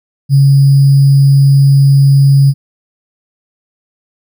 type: tone with sample-and-hold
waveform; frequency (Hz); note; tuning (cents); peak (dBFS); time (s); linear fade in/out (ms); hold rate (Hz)
sine; 138.59; C#3; 0; -3; 0.29-2.54; 50; 4900
effects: none